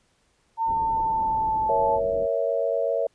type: tone with pitch glide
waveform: sine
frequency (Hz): 904 to 871.7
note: A5 to A5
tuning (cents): +47 to -16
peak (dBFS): -21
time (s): 0.57-2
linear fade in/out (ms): 50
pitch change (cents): -63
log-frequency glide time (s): 0.69-1.75
type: low-pass noise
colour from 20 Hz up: pink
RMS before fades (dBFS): -39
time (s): 0.65-2.28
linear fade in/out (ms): 50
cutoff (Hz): 650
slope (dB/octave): 48
type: chord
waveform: sine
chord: A# diminished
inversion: none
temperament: equal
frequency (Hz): 466.2 / 554.4 / 659.3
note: A#4 / C#5 / E5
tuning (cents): 0 / 0 / 0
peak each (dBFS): -27 / -25 / -26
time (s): 1.69-3.07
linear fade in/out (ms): 2
effects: pink hiss -66 dBFS RMS until 3.14 s + resampled to 22050 Hz